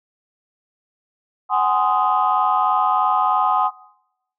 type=chord; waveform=sine; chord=Ab dominant seventh; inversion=third; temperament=just; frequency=747.5 / 830.6 / 1038.3 / 1245.9 Hz; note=Gb5 / Ab5 / C6 / Eb6; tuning=+17 / 0 / -14 / +2 cents; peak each=-20 dBFS; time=1.49-3.71 s; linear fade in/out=50 ms; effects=noise-tail reverb RT60 0.9 s tail -24 dB re dry + tanh soft clip ceiling -6 dBFS